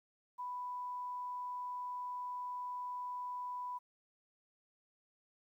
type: tone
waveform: sine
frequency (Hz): 990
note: B5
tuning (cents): +4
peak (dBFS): -39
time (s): 0.38-3.79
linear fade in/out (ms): 20
effects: 12-bit